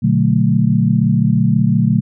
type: chord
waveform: sine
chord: B minor seventh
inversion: none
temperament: equal with one note detuned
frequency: 121 / 146.83 / 185 / 220 Hz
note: B2 / D3 / F#3 / A3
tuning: -35 / 0 / 0 / 0 cents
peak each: -16 dBFS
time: 0.02-2.01 s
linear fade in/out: 20 ms
effects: none